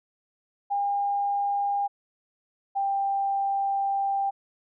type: tone pair in turn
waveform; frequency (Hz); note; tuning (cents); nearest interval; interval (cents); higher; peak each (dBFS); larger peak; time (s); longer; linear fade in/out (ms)
sine; 806 / 790.3; G5 / G5; +48 / +14; unison; 34; first; -23; neither; 0.7-1.88 / 2.75-4.31; second; 20
effects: none